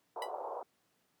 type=band-pass noise; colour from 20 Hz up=white; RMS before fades=-41 dBFS; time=0.16-0.63 s; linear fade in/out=2 ms; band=410 to 1000 Hz; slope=48 dB/octave
type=tone with exponential decay; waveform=15% pulse; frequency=987.8 Hz; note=B5; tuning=in tune; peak=-30 dBFS; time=0.22-0.31 s; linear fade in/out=2 ms; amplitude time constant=19 ms
effects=pink hiss -75 dBFS RMS until 1.2 s + high-pass 150 Hz 12 dB/octave